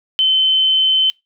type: tone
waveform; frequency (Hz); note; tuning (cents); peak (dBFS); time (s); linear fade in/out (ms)
sine; 3068; G7; -38; -11; 0.19-1.1; 0
effects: noise-tail reverb RT60 0.2 s tail -24 dB re dry